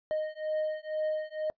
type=beating tone pair; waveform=triangle; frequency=618 / 620.1 Hz; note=D#5 / D#5; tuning=-12 / -6 cents; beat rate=2.1 Hz; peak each=-31 dBFS; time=0.11-1.5 s; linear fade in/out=0 ms; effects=noise-tail reverb RT60 0.1 s tail -24 dB re dry + resampled to 11025 Hz